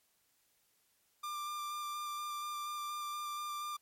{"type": "tone with vibrato", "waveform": "45% pulse", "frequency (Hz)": 1190, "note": "D6", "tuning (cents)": 22, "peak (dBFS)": -38, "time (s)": [1.23, 3.77], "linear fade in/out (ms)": 10, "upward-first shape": "square", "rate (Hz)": 4.2, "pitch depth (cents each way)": 10, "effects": ["white hiss -74 dBFS RMS until 3.81 s", "MP3 64 kbps"]}